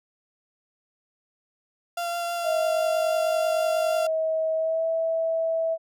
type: tone with vibrato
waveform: 35% pulse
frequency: 689 Hz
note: F5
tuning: 24 cents flat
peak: -25 dBFS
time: 1.97-4.07 s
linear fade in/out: 5 ms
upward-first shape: triangle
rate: 6.2 Hz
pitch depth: 10 cents each way
type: tone with pitch glide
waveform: sine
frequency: 639 to 653.2 Hz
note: D#5 to E5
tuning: +46 to -16 cents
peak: -22 dBFS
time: 2.43-5.78 s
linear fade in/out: 50 ms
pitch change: +38 cents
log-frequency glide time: 4.55-4.85 s
effects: none